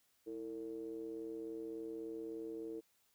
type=ring-modulated tone; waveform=triangle; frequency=61.74 Hz; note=B1; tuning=in tune; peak=-37 dBFS; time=0.26-2.81 s; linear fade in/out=20 ms; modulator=390 Hz; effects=white hiss -75 dBFS RMS until 3.14 s